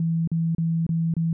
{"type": "tone with dropouts", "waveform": "sine", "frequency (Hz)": 164.81, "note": "E3", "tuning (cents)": 0, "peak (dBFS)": -20, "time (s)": [0, 1.33], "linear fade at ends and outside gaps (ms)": 2, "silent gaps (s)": [[0.275, 0.316], [0.549, 0.582], [0.866, 0.891], [1.139, 1.166]], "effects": []}